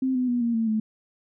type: tone with pitch steps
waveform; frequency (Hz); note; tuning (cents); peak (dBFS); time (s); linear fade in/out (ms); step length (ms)
sine; 261.6 / 252.1 / 243 / 234.1 / 225.6 / 217.5; C4 / B3 / B3 / A#3 / A3 / A3; 0 / +36 / -28 / +8 / +44 / -20; -21; 0.02-0.8; 5; 130
effects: none